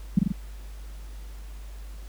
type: tone with echo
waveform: sine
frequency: 190 Hz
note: F#3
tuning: 46 cents sharp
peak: -13 dBFS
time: 0.17-0.19 s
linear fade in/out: 5 ms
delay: 44 ms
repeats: 3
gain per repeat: -3 dB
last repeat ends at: 0.322 s
effects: added 50 Hz sine -37 dBFS peak until 2.08 s + pink hiss -53 dBFS RMS until 2.08 s